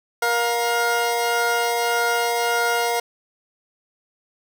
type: tone pair together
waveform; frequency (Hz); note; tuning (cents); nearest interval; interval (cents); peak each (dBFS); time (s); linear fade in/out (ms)
20% pulse; 471.9 / 707; A#4 / F5; +21 / +21; perfect fifth; 700; -17; 0.22-3; 5
effects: none